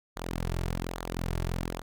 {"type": "tone with flanger", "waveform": "sawtooth", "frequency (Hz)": 43.15, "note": "F1", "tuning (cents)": -20, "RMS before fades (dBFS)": -33, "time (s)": [0.16, 1.82], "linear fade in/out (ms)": 10, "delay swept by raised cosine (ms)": [0.36, 4.06], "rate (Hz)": 1.2, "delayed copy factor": -0.7, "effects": []}